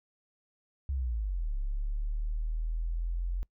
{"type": "linear two-way sweep", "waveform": "sine", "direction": "down then up", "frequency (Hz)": [70.5, 34.34, 44.34], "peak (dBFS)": -29, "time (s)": [0.89, 3.43], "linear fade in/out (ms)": 0, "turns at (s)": 1.54, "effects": ["noise-tail reverb RT60 0.1 s tail -24 dB re dry"]}